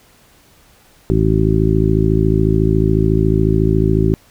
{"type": "harmonic tone", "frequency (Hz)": 54, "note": "A1", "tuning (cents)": -32, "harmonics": [1, 2, 3, 4, 5, 6, 7], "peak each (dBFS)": [-18, -17, -17, -23, -22, -20, -18], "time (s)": [1.1, 4.14], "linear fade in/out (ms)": 0, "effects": ["pink hiss -50 dBFS RMS until 4.3 s"]}